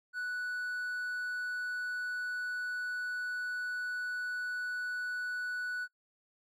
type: tone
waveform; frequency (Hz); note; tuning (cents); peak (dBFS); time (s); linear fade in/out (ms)
triangle; 1480; F#6; 0; -32; 0.13-5.88; 50
effects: noise-tail reverb RT60 0.1 s tail -24 dB re dry + AAC 64 kbps